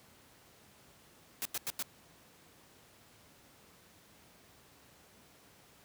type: noise bursts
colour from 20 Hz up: white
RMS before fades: -36 dBFS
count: 4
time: 1.42-1.825 s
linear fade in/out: 0 ms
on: 33 ms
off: 91 ms
effects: pink hiss -61 dBFS RMS until 5.84 s + high-pass 80 Hz 12 dB/octave